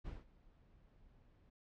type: noise with ADSR envelope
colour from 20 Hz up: brown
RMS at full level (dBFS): -45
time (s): 0.04-1.5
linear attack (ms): 25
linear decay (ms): 180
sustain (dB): -21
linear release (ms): 8
effects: low-pass 4000 Hz 12 dB/octave